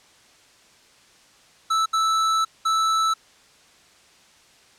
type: tone bursts at uneven times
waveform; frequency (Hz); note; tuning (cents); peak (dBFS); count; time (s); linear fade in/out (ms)
square; 1315; E6; -5; -19; 3; 1.7-1.86 / 1.93-2.45 / 2.65-3.14; 10
effects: white hiss -54 dBFS RMS until 4.78 s + low-pass 7000 Hz 12 dB/octave